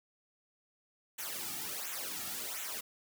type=noise with flanger; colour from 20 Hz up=white; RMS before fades=-40 dBFS; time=1.18-2.81 s; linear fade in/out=10 ms; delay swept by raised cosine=0.2 to 2 ms; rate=1.4 Hz; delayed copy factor=-0.8; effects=none

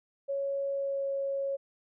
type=tone with pitch glide; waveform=sine; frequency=554.4 to 550.6 Hz; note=C#5 to C#5; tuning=0 to -12 cents; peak=-29 dBFS; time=0.28-1.57 s; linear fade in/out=20 ms; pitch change=-12 cents; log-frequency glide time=0.72-1.05 s; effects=none

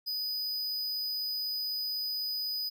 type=tone; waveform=square; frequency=4978 Hz; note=D#8; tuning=in tune; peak=-32 dBFS; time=0.06-2.7 s; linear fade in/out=20 ms; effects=none

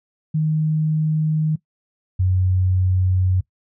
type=tone pair in turn; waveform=sine; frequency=155.56 / 92.5 Hz; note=D#3 / F#2; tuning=0 / 0 cents; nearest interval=major sixth; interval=900 cents; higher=first; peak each=-16 / -15 dBFS; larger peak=second; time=0.34-1.56 / 2.19-3.41 s; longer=neither; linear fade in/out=10 ms; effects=noise-tail reverb RT60 0.1 s tail -19 dB re dry

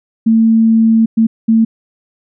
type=tone bursts at uneven times; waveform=sine; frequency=224.6 Hz; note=A3; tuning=36 cents sharp; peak=-6 dBFS; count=3; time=0.26-1.06 / 1.17-1.27 / 1.48-1.65 s; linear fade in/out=10 ms; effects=none

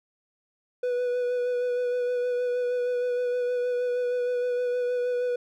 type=tone with vibrato; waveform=triangle; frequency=492.4 Hz; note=B4; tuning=5 cents flat; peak=-22 dBFS; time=0.83-5.36 s; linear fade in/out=5 ms; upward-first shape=sine; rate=6.4 Hz; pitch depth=17 cents each way; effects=none

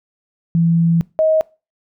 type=tone pair in turn; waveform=sine; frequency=167.2 / 631.3 Hz; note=E3 / D#5; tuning=+25 / +25 cents; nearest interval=octave + major seventh; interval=2300 cents; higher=second; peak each=-11 dBFS; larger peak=neither; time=0.55-1.01 / 1.19-1.41 s; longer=first; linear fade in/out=0 ms; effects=noise-tail reverb RT60 0.3 s tail -23 dB re dry

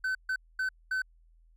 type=tone bursts at uneven times; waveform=triangle; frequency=1522 Hz; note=F#6; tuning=48 cents sharp; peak=-26 dBFS; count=4; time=0.04-0.15 / 0.29-0.36 / 0.59-0.69 / 0.91-1.02 s; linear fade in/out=5 ms; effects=added 41 Hz sine -58 dBFS peak until 1.56 s

